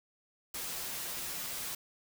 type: noise with comb filter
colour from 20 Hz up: white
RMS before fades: -39 dBFS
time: 0.54-1.75 s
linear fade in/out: 5 ms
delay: 9.4 ms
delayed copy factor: -0.6
effects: none